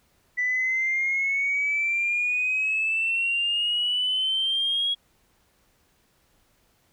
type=exponential sweep; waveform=sine; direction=up; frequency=1975.5 to 3322 Hz; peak=-21 dBFS; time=0.37-4.95 s; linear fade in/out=20 ms; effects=tanh soft clip ceiling -17 dBFS + pink hiss -65 dBFS RMS until 6.92 s